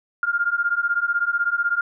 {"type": "beating tone pair", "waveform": "sine", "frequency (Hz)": [1398, 1414], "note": ["F6", "F6"], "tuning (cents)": [1, 21], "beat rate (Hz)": 16, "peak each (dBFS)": [-22, -22], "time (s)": [0.23, 1.81], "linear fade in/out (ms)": 2, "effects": []}